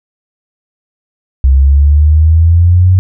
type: exponential sweep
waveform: sine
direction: up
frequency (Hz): 65.4 to 94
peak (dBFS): -3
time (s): 1.44-2.99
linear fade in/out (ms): 0
effects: none